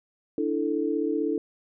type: chord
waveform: sine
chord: D suspended second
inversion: none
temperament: equal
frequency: 293.7 / 329.6 / 440 Hz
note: D4 / E4 / A4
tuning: 0 / 0 / 0 cents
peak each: -28 dBFS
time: 0.38-1.38 s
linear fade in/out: 2 ms
effects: none